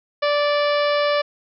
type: harmonic tone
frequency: 584 Hz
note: D5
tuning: 10 cents flat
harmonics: 1 / 2 / 3 / 4 / 5 / 6 / 7 / 8 / 9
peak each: -18 / -24 / -28 / -30 / -32 / -34 / -35 / -36 / -37 dBFS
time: 0.22-1.22 s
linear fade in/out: 10 ms
effects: none